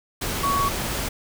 sine tone in noise, 1121 Hz, C#6, 19 cents sharp, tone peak -20 dBFS, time 0.43-0.69 s, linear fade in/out 10 ms, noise pink, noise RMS -27 dBFS, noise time 0.21-1.09 s, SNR +4 dB, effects none

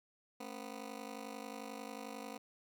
15% pulse ring-modulated tone, 246.9 Hz, B3, in tune, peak -35 dBFS, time 0.4-2.38 s, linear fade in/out 5 ms, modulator 25.6 Hz, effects none

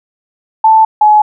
sine tone pair in turn, 881 / 847.4 Hz, A5 / G#5, +2 / +35 cents, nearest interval minor second, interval 67 cents, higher first, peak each -3 dBFS, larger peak neither, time 0.64-0.85 / 1.01-1.22 s, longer neither, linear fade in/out 5 ms, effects none

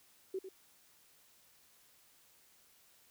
sine tone with echo, 380 Hz, F#4, 46 cents sharp, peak -35 dBFS, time 0.34-0.39 s, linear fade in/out 5 ms, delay 100 ms, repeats 1, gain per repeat -9 dB, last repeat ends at 0.49 s, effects white hiss -66 dBFS RMS until 3.1 s

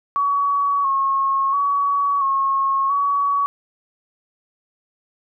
sine tone with vibrato, 1108.7 Hz, C#6, in tune, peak -16 dBFS, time 0.16-3.46 s, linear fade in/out 0 ms, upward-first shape square, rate 0.73 Hz, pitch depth 32 cents each way, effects none

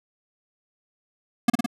square tone with echo, 237.7 Hz, A#3, 34 cents sharp, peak -14 dBFS, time 1.48-1.5 s, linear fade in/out 5 ms, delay 54 ms, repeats 3, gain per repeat -3 dB, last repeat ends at 1.662 s, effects resampled to 32000 Hz

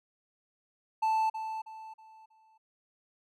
triangle tone with echo, 880 Hz, A5, in tune, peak -23 dBFS, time 1.02-1.3 s, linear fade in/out 10 ms, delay 320 ms, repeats 4, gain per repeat -9 dB, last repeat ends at 2.58 s, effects none

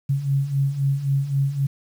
sine beating tone pair, 135.7 / 139.5 Hz, C#3 / C#3, -36 / +11 cents, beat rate 3.8 Hz, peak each -25 / -20 dBFS, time 0.09-1.67 s, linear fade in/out 10 ms, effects 8-bit

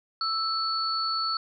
sine tone pair together, 1318.5 / 4435 Hz, E6 / C#8, 0 / 0 cents, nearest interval octave + major sixth, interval 2100 cents, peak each -28 dBFS, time 0.21-1.37 s, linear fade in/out 2 ms, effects none

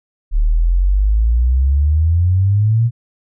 sine exponential sweep, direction up, 36.07 to 120 Hz, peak -10 dBFS, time 0.31-2.91 s, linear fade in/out 50 ms, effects none

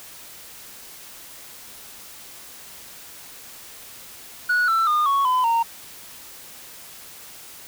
sine tone with pitch steps, 1464 / 1334.8 / 1216.9 / 1109.5 / 1011.6 / 922.3 Hz, F#6 / E6 / D#6 / C#6 / B5 / A#5, -19 / +21 / -39 / +1 / +41 / -19 cents, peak -14 dBFS, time 4.49-5.63 s, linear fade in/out 10 ms, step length 190 ms, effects tanh soft clip ceiling -16 dBFS + white hiss -42 dBFS RMS until 7.67 s

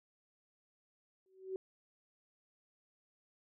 sine tone with exponential growth, 378.5 Hz, F#4, 39 cents sharp, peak -34 dBFS, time 1.26-1.56 s, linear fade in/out 1 ms, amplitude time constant 64 ms, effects none

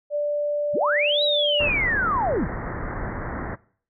sine tone, 587.3 Hz, D5, in tune, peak -21 dBFS, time 0.1-1.7 s, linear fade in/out 50 ms
sine linear two-way sweep, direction up then down, 61.74 to 3951 to 61.74 Hz, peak -20 dBFS, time 0.73-2.48 s, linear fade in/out 50 ms, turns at 1.23 s
pink low-pass noise, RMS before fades -30 dBFS, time 1.59-3.56 s, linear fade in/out 20 ms, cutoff 2000 Hz, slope 96 dB/octave
effects noise-tail reverb RT60 0.5 s tail -21 dB re dry

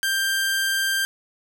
sawtooth tone, 1581 Hz, G6, 14 cents sharp, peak -17 dBFS, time 0.03-1.05 s, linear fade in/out 0 ms, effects none

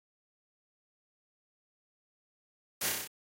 white noise with echo, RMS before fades -33 dBFS, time 2.81-2.89 s, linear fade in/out 5 ms, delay 31 ms, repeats 6, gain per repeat -2 dB, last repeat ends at 3.076 s, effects high-pass 100 Hz 12 dB/octave + AAC 48 kbps

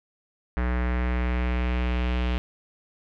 square tone with low-pass filter sweep, 61.4 Hz, B1, 9 cents flat, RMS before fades -25 dBFS, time 0.57-2.38 s, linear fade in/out 0 ms, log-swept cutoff 1800 to 3000 Hz, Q 2.4, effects none

